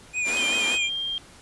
square tone with vibrato, 2444 Hz, D#7, 32 cents flat, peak -24 dBFS, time 0.13-0.9 s, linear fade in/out 50 ms, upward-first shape sine, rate 5.2 Hz, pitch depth 44 cents each way
pink high-pass noise, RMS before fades -32 dBFS, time 0.24-0.79 s, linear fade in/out 50 ms, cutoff 220 Hz, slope 48 dB/octave
sine tone with pitch glide, 3139 to 3196 Hz, G7 to G7, +2 to +33 cents, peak -26 dBFS, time 0.37-1.18 s, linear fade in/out 0 ms, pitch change +31 cents, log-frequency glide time 0.47-0.89 s
effects pink hiss -49 dBFS RMS until 1.41 s + resampled to 24000 Hz

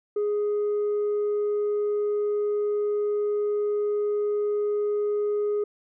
sine tone with tanh clipping, 415.3 Hz, G#4, in tune, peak -23 dBFS, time 0.16-5.64 s, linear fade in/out 5 ms, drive 1 dB, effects none

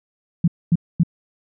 sine tone bursts, 169.4 Hz, E3, 48 cents sharp, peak -11 dBFS, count 3, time 0.44-1.034 s, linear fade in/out 5 ms, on 38 ms, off 240 ms, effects none

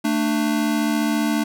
square tone pair together, 222.7 / 297.3 Hz, A3 / D4, +21 / +21 cents, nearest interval perfect fourth, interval 500 cents, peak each -22 dBFS, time 0.04-1.44 s, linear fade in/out 10 ms, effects none

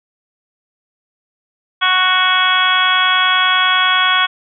harmonic tone, 370 Hz, F#4, in tune, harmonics 2 / 3 / 4 / 5 / 6 / 7 / 8 / 9, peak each -24 / -16 / -16 / -23 / -21 / -24 / -28 / -16 dBFS, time 1.81-4.27 s, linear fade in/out 20 ms, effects none

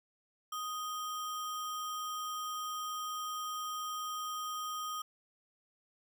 sine tone with sample-and-hold, 1244.5 Hz, D#6, in tune, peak -36 dBFS, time 0.52-5.02 s, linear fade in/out 5 ms, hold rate 4410 Hz, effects none

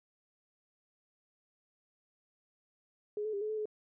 sine tone with pitch steps, 418.4 / 432.1 / 401.2 / 427.4 / 433.6 / 426.1 Hz, G#4 / A4 / G4 / G#4 / A4 / G#4, +13 / -31 / +40 / +50 / -25 / +44 cents, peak -33 dBFS, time 3.17-3.656 s, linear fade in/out 2 ms, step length 81 ms, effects none

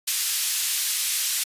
white band-pass noise, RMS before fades -25 dBFS, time 0.07-1.44 s, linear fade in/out 10 ms, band 2600 to 13000 Hz, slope 12 dB/octave, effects resampled to 32000 Hz

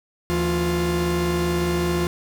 45% pulse tone cluster, 75.5 / 168.9 / 352.7 Hz, D2 / E3 / F4, +48 / +42 / +17 cents, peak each -28 / -24 / -23 dBFS, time 0.3-2.07 s, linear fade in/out 0 ms, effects none

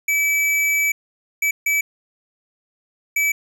square tone bursts at uneven times, 2300 Hz, D7, 37 cents flat, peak -17 dBFS, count 4, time 0.08-0.92 / 1.42-1.51 / 1.66-1.81 / 3.16-3.32 s, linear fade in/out 5 ms, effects none

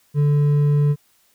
triangle tone with hard clipping, 145.9 Hz, D3, 11 cents flat, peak -15 dBFS, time 0.14-0.96 s, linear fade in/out 50 ms, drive 8 dB, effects white hiss -60 dBFS RMS until 1.34 s

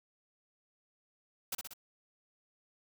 white noise with echo, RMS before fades -36 dBFS, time 1.52-1.55 s, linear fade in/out 5 ms, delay 62 ms, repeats 3, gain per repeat -4 dB, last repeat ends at 1.736 s, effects none

